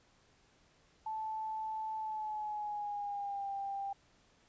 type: tone with pitch glide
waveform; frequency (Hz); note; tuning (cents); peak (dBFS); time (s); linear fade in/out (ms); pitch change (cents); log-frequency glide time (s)
sine; 874 to 792.3; A5 to G5; -12 to +18; -36; 1.06-3.93; 5; -170; 1.98-3.5
effects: pink hiss -68 dBFS RMS until 4.48 s + resampled to 16000 Hz